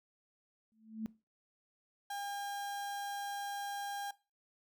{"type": "tone with exponential growth", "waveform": "sine", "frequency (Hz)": 220.2, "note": "A3", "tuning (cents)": 2, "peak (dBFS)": -33, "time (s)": [0.72, 1.06], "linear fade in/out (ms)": 0, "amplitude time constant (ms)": 72}
{"type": "tone", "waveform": "35% pulse", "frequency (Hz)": 806, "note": "G5", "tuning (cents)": 48, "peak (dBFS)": -37, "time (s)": [2.1, 4.11], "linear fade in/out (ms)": 5}
{"effects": ["noise-tail reverb RT60 0.3 s tail -20 dB re dry"]}